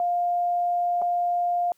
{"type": "tone with dropouts", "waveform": "sine", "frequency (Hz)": 703, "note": "F5", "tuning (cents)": 11, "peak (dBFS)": -21, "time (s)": [0, 1.72], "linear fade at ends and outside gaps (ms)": 1, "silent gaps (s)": [1.017, 1.021], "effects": ["white hiss -66 dBFS RMS until 1.77 s"]}